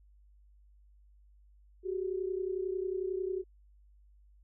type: tone pair together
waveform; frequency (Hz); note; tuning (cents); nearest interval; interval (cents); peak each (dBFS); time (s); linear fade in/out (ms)
sine; 370 / 401.1; F#4 / G4; 0 / +40; minor second; 140; -33 / -37; 1.83-3.44; 50
effects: added 50 Hz sine -58 dBFS peak until 4.43 s